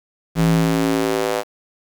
square tone with high-pass filter sweep, 55 Hz, A1, in tune, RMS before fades -18 dBFS, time 0.35-1.44 s, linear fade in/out 50 ms, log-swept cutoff 130 to 560 Hz, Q 2.3, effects 7-bit

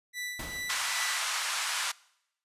sawtooth tone with tremolo, 1975.5 Hz, B6, in tune, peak -30 dBFS, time 0.13-1.24 s, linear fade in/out 50 ms, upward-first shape sine, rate 2.5 Hz, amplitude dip 65%
pink noise with exponential decay, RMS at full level -37 dBFS, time 0.39-1.08 s, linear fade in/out 5 ms, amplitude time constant 150 ms
pink band-pass noise, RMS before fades -32 dBFS, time 0.69-1.92 s, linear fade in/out 10 ms, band 1000 to 9800 Hz, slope 24 dB/octave
effects noise-tail reverb RT60 0.8 s tail -23 dB re dry + resampled to 32000 Hz

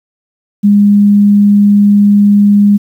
sine tone, 204.1 Hz, G#3, 30 cents flat, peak -3 dBFS, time 0.63-2.78 s, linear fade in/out 20 ms, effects 7-bit

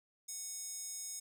square tone with high-pass filter, 740 Hz, F#5, in tune, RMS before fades -44 dBFS, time 0.28-1.2 s, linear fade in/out 10 ms, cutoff 7100 Hz, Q 3.9, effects none

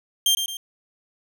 sawtooth tone with echo, 3178 Hz, G7, 23 cents sharp, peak -13 dBFS, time 0.26-0.35 s, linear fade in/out 2 ms, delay 110 ms, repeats 2, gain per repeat -7 dB, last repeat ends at 0.57 s, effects none

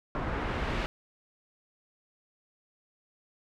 pink noise with low-pass filter sweep, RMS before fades -32 dBFS, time 0.15-0.86 s, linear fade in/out 0 ms, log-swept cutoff 1300 to 2800 Hz, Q 0.9, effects none

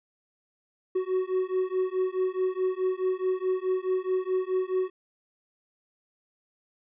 triangle beating tone pair, 370 / 374.7 Hz, F#4 / F#4, 0 / +22 cents, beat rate 4.7 Hz, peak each -26 dBFS, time 0.95-4.9 s, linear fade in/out 10 ms, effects resampled to 8000 Hz

